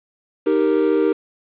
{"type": "chord", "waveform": "triangle", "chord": "Eb major", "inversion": "none", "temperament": "equal", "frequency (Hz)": [311.1, 392, 466.2], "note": ["Eb4", "G4", "Bb4"], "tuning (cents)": [0, 0, 0], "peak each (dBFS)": -17, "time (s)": [0.46, 1.13], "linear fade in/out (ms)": 10, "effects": ["resampled to 8000 Hz", "7-bit"]}